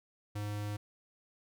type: tone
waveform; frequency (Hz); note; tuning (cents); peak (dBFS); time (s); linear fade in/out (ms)
square; 103.83; G#2; 0; -36; 0.35-0.77; 10
effects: none